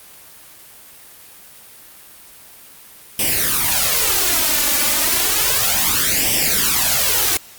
white noise with flanger, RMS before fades -17 dBFS, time 3.19-7.37 s, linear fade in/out 2 ms, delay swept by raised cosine 0.36 to 3.46 ms, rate 0.32 Hz, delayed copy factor +0.75, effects white hiss -42 dBFS RMS until 7.58 s + Opus 32 kbps

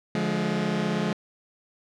sawtooth chord, D diminished, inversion none, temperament just, 146.83 / 176.2 / 211.4 Hz, D3 / F3 / Ab3, 0 / +16 / +31 cents, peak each -28 / -24 / -23 dBFS, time 0.15-1.13 s, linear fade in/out 2 ms, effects low-pass 5000 Hz 12 dB/octave

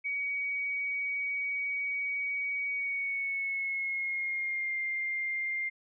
sine tone with pitch glide, 2257 to 2106 Hz, C#7 to C7, +31 to +11 cents, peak -30 dBFS, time 0.04-5.7 s, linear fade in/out 20 ms, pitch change -120 cents, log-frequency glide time 2.65-4.77 s, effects none

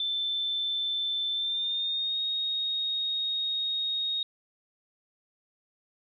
sine tone with pitch glide, 3537 to 3737 Hz, A7 to A#7, +8 to +4 cents, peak -27 dBFS, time 0-4.23 s, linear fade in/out 2 ms, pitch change +96 cents, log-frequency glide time 1.33-2.2 s, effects none

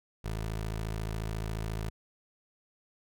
20% pulse tone, 54.2 Hz, A1, 25 cents flat, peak -28 dBFS, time 0.24-1.9 s, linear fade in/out 10 ms, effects none

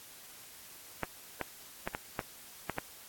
clicks, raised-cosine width 0.5 ms, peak -17 dBFS, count 7, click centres 1.033 / 1.413 / 1.875 / 1.949 / 2.192 / 2.697 / 2.784 s, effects white hiss -52 dBFS RMS until 3.08 s + AAC 64 kbps

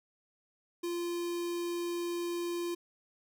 square tone with notch filter, 345.8 Hz, F4, 17 cents flat, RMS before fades -35 dBFS, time 0.83-2.75 s, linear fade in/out 10 ms, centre 1500 Hz, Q 1.2, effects none

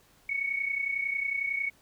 sine tone pair together, 2218 / 2249 Hz, C#7 / C#7, 0 / +24 cents, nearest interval unison, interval 24 cents, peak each -29 / -34 dBFS, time 0.29-1.7 s, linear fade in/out 5 ms, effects pink hiss -62 dBFS RMS until 1.81 s

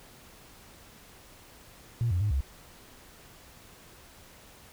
sine tone with pitch steps, 117.6 / 88.9 / 104.1 / 68 Hz, A#2 / F2 / G#2 / C#2, +16 / +31 / +5 / -33 cents, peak -23 dBFS, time 2.01-2.406 s, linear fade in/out 0 ms, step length 99 ms, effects tanh soft clip ceiling -20 dBFS + pink hiss -53 dBFS RMS until 4.72 s

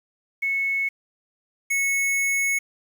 sine / square tone pair in turn, 2200 / 2200 Hz, C#7 / C#7, -14 / -14 cents, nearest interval unison, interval 0 cents, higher neither, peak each -21 dBFS, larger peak neither, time 0.42-0.89 / 1.7-2.59 s, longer second, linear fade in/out 10 ms, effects 8-bit

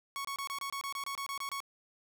sawtooth tone bursts, 1108.7 Hz, C#6, in tune, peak -32 dBFS, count 13, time 0.16-1.603 s, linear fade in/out 0 ms, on 87 ms, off 26 ms, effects none

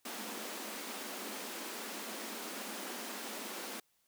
pink high-pass noise, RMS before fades -43 dBFS, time 0.05-3.8 s, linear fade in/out 5 ms, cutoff 200 Hz, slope 96 dB/octave, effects white hiss -75 dBFS RMS until 4.07 s

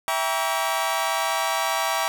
sawtooth chord, E diminished seventh, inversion none, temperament just, 659.3 / 791.1 / 949.3 / 1139.2 Hz, E5 / G5 / Bb5 / Db6, 0 / +16 / +31 / +47 cents, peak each -24 dBFS, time 0.08-2.08 s, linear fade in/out 0 ms, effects none

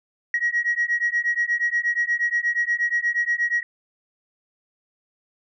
sine beating tone pair, 1897 / 1905.4 Hz, A#6 / A#6, +30 / +37 cents, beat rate 8.4 Hz, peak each -22 dBFS, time 0.34-3.63 s, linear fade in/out 2 ms, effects tanh soft clip ceiling -14 dBFS

